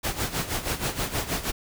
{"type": "noise with tremolo", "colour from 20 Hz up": "pink", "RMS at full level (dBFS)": -26, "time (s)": [0.03, 1.52], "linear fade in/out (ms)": 20, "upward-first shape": "sine", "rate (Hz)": 6.3, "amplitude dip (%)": 75, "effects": []}